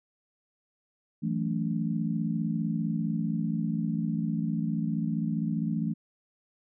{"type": "chord", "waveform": "sine", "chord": "F# minor seventh", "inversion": "third", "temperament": "equal with one note detuned", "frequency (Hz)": [164.81, 185, 220, 284.3], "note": ["E3", "F#3", "A3", "C#4"], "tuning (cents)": [0, 0, 0, 44], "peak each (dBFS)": [-30, -36, -30, -36], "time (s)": [1.22, 5.94], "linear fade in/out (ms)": 20, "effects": []}